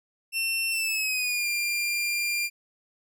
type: tone with pitch glide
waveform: sawtooth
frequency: 2700 to 2392 Hz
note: E7 to D7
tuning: +41 to +31 cents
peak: -22 dBFS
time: 0.32-2.5 s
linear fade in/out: 50 ms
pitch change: -210 cents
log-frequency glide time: 0.71-1.47 s
effects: none